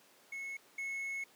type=tone pair in turn; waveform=triangle; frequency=2189 / 2189 Hz; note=C#7 / C#7; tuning=-22 / -22 cents; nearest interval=unison; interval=0 cents; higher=neither; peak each=-38 / -35 dBFS; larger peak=second; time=0.32-0.57 / 0.78-1.24 s; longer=second; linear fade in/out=5 ms; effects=pink hiss -63 dBFS RMS until 1.35 s + high-pass 300 Hz 12 dB/octave